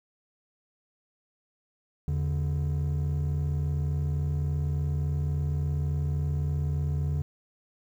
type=tone pair together; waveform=triangle; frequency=81.27 / 144.8 Hz; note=E2 / D3; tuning=-24 / -24 cents; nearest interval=minor seventh; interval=1000 cents; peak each=-25 dBFS; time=2.08-7.22 s; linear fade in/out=0 ms; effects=tanh soft clip ceiling -20 dBFS + 10-bit